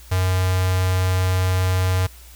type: tone with notch filter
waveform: square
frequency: 92.5 Hz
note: F#2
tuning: in tune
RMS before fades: -19 dBFS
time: 0.11-2.07 s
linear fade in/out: 10 ms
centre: 240 Hz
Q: 0.65
effects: added 60 Hz sine -42 dBFS peak until 2.35 s + white hiss -47 dBFS RMS until 2.35 s